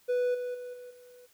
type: tone with level steps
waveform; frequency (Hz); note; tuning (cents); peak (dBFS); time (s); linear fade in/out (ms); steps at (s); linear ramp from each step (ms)
triangle; 493.9; B4; 0; -23 / -30 / -36 / -41 / -49; 0.08-1.27; 20; 0.34 / 0.54 / 0.73 / 0.9; 10
effects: white hiss -64 dBFS RMS until 1.33 s